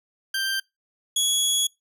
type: tone pair in turn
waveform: 20% pulse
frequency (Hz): 1573 / 3354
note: G6 / G#7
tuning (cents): +6 / +16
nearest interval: octave + minor second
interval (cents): 1310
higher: second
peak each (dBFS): -19 / -14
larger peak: second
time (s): 0.34-0.6 / 1.16-1.67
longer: second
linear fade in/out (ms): 5
effects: noise-tail reverb RT60 0.2 s tail -25 dB re dry